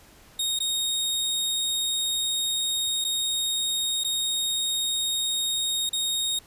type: tone with dropouts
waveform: sawtooth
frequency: 3729 Hz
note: A#7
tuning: in tune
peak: -21 dBFS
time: 0.39-6.39 s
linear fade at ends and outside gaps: 5 ms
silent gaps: 0.59-0.602 / 3.043-3.047 / 4.037-4.045 / 5.893-5.93 s
effects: pink hiss -53 dBFS RMS until 6.46 s + resampled to 32000 Hz